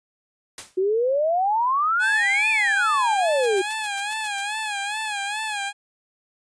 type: noise with exponential decay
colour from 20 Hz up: white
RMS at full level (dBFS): -31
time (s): 0.58-0.79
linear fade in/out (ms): 2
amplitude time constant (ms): 45
type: exponential two-way sweep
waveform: sine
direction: up then down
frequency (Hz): 363.4 to 2531 to 363.4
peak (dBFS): -18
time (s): 0.77-3.62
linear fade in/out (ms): 10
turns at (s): 2.49
type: tone with vibrato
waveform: 15% pulse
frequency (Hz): 835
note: G#5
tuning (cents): +9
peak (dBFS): -19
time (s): 1.99-5.73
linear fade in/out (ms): 50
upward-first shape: sine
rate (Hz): 2.4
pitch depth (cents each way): 89
type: noise bursts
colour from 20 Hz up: blue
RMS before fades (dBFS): -34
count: 8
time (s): 3.43-4.41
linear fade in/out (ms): 5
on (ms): 35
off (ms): 100
effects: resampled to 22050 Hz